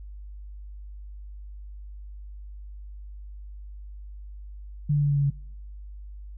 sine tone with pitch steps, 146.7 / 145.43 / 144.18 / 142.94 / 141.7 / 140.48 Hz, D3 / D3 / D3 / D3 / C#3 / C#3, -2 / -17 / -32 / -47 / +38 / +23 cents, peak -19 dBFS, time 4.89-5.304 s, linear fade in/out 10 ms, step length 69 ms, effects noise-tail reverb RT60 0.8 s tail -25 dB re dry + added 50 Hz sine -38 dBFS peak until 6.37 s

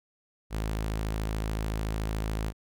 sawtooth tone, 53.7 Hz, A1, 41 cents flat, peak -25 dBFS, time 0.5-2.53 s, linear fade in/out 50 ms, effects none

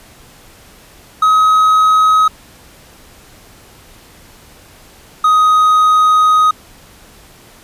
triangle tone pair in turn, 1270 / 1253.2 Hz, D#6 / D#6, +35 / +12 cents, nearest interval unison, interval 23 cents, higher first, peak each -5 dBFS, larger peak neither, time 1.22-2.28 / 5.24-6.51 s, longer second, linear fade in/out 5 ms, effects pink hiss -42 dBFS RMS until 7.63 s + resampled to 32000 Hz

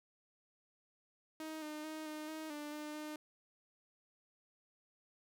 sawtooth tone with pitch steps, 314.3 / 304.1 / 312.5 / 306.3 / 314.3 / 296.1 / 300.6 / 303.8 Hz, D#4 / D#4 / D#4 / D#4 / D#4 / D4 / D4 / D#4, +18 / -40 / +8 / -27 / +18 / +14 / +40 / -41 cents, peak -39 dBFS, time 1.4-3.16 s, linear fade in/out 2 ms, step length 220 ms, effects none

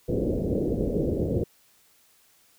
white low-pass noise, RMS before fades -26 dBFS, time 0.08-1.44 s, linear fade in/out 10 ms, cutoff 520 Hz, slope 48 dB/octave, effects white hiss -61 dBFS RMS until 2.58 s

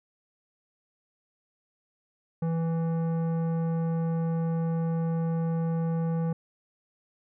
triangle tone with tanh clipping, 164.81 Hz, E3, in tune, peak -27 dBFS, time 2.42-6.33 s, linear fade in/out 5 ms, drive 17 dB, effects none

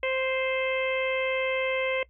harmonic tone, 523.3 Hz, C5, in tune, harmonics 1 / 2 / 3 / 4 / 5 / 6, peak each -27 / -37 / -41 / -31 / -34 / -40 dBFS, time 0.03-2.03 s, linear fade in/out 2 ms, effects noise-tail reverb RT60 0.1 s tail -21 dB re dry + added 60 Hz sine -56 dBFS peak until 2.09 s

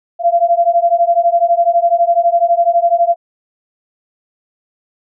sine beating tone pair, 680 / 692 Hz, F5 / F5, -46 / -16 cents, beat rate 12 Hz, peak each -12 dBFS, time 0.19-3.16 s, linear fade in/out 50 ms, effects none

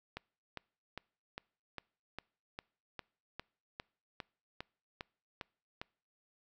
click train, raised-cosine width 0.3 ms, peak -25 dBFS, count 15, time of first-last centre 0.17-5.815 s, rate 2.48 Hz, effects noise-tail reverb RT60 0.5 s tail -26 dB re dry

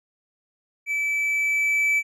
triangle tone with level ramp, 2309 Hz, D7, 30 cents flat, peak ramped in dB -21 to -16 dBFS, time 0.86-2.03 s, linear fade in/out 50 ms, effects resampled to 32000 Hz

